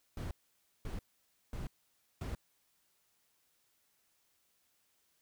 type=noise bursts; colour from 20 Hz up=brown; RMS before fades=-40 dBFS; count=4; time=0.17-2.35 s; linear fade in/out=2 ms; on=140 ms; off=540 ms; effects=white hiss -75 dBFS RMS until 5.21 s